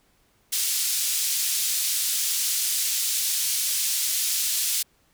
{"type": "band-pass noise", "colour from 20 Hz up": "white", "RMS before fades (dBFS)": -25, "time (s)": [0.52, 4.83], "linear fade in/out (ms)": 10, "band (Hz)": [3700, 12000], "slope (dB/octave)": 12, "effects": ["pink hiss -64 dBFS RMS until 5.13 s"]}